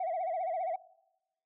sine tone with vibrato, 698.5 Hz, F5, in tune, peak -29 dBFS, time 0-0.76 s, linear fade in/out 5 ms, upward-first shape sine, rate 15 Hz, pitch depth 150 cents each way, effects noise-tail reverb RT60 0.9 s tail -20 dB re dry + tanh soft clip ceiling -28 dBFS

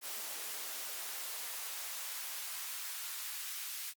white noise with high-pass filter sweep, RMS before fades -42 dBFS, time 0.01-3.94 s, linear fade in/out 50 ms, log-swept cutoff 360 to 1600 Hz, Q 0.77, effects Opus 48 kbps

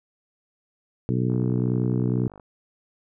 harmonic tone, 62 Hz, B1, 7 cents sharp, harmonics 2 / 3 / 4 / 5 / 6 / 7, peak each -23 / -27 / -29 / -31 / -33 / -34 dBFS, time 1.09-2.28 s, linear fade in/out 0 ms
click train, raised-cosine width 1 ms, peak -30 dBFS, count 56, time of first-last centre 1.3-2.398 s, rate 50.1 Hz
effects none

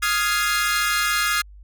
sawtooth chord, F minor seventh, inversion third, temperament equal with one note detuned, 1244.5 / 1396.9 / 1670.8 / 2093 Hz, Eb6 / F6 / Ab6 / C7, 0 / 0 / +10 / 0 cents, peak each -21 / -21 / -21 / -23 dBFS, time 0.02-1.42 s, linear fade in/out 10 ms, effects added 50 Hz sine -41 dBFS peak until 1.63 s

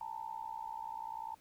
sine tone with amplitude modulation, 893 Hz, A5, 25 cents sharp, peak -36 dBFS, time 0.01-1.35 s, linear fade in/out 2 ms, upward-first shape sine, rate 60.4 Hz, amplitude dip 95%, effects pink hiss -67 dBFS RMS until 1.4 s

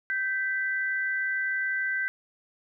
sine tone pair together, 1557.2 / 1984 Hz, G6 / B6, -12 / +7 cents, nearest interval major third, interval 419 cents, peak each -27 / -31 dBFS, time 0.1-2.08 s, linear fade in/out 0 ms, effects none

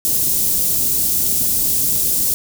white band-stop noise, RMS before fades -17 dBFS, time 0.05-2.34 s, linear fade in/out 0 ms, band 290 to 7500 Hz, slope 12 dB/octave, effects none

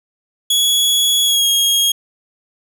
sawtooth tone with pitch glide, 3365 to 3269 Hz, G#7 to G#7, +22 to -28 cents, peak -9 dBFS, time 0.5-1.92 s, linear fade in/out 5 ms, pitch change -50 cents, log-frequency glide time 1.23-1.47 s, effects none

